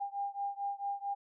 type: beating tone pair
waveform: sine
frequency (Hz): 800 / 804.5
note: G5 / G5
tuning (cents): +35 / +45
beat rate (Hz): 4.5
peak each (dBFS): -37 / -38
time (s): 0-1.15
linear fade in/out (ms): 20
effects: none